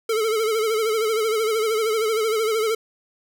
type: tone with vibrato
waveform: square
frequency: 440 Hz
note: A4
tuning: in tune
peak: -20 dBFS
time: 0.09-2.75 s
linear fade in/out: 5 ms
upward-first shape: sine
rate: 13 Hz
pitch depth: 69 cents each way
effects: none